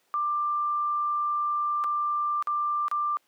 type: tone with dropouts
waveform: sine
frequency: 1185 Hz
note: D6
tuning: 15 cents sharp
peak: -24 dBFS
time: 0.14-3.17 s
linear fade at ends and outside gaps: 0 ms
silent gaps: 1.839-1.843 / 2.425-2.472 / 2.882-2.914 s
effects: pink hiss -68 dBFS RMS until 3.27 s + high-pass 400 Hz 12 dB/octave